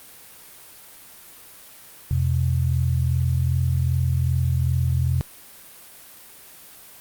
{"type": "tone pair together", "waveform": "sine", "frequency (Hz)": [85.43, 128], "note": ["F2", "C3"], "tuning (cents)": [-38, -38], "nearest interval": "perfect fifth", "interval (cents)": 700, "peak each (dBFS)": -21, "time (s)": [2.11, 5.21], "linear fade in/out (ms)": 0, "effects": ["white hiss -45 dBFS RMS until 7 s", "Opus 32 kbps"]}